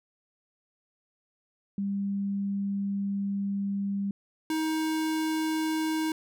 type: tone pair in turn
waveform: sine / square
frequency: 198.9 / 315.7 Hz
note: G3 / D#4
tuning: +25 / +25 cents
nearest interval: minor sixth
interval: 800 cents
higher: second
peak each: -27 dBFS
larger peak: neither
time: 1.78-4.11 / 4.5-6.12 s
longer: first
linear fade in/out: 2 ms
effects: none